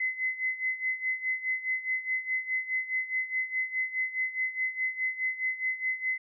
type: tone with tremolo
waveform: sine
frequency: 2039 Hz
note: C7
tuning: 45 cents flat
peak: -25 dBFS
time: 0-6.18 s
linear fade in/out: 5 ms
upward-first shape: sine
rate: 4.8 Hz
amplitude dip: 80%
effects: none